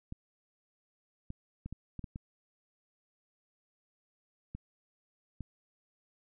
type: clicks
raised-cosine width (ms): 5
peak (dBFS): -28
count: 9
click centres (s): 0.124 / 1.304 / 1.66 / 1.726 / 1.993 / 2.042 / 2.159 / 4.55 / 5.407
effects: none